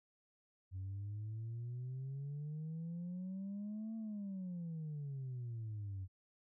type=exponential two-way sweep; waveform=sine; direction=up then down; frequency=92.5 to 225.1 to 92.5 Hz; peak=-39 dBFS; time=0.71-6.08 s; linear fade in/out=50 ms; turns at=3.96 s; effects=tanh soft clip ceiling -39 dBFS